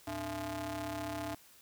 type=ring-modulated tone; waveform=sawtooth; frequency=187 Hz; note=F#3; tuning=19 cents sharp; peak=-30 dBFS; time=0.07-1.35 s; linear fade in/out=5 ms; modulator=485 Hz; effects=white hiss -60 dBFS RMS until 1.61 s